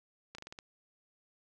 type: slowing click train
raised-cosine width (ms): 0.2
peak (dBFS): -28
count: 6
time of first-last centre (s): 0.35-0.588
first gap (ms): 34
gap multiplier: 1.17
effects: none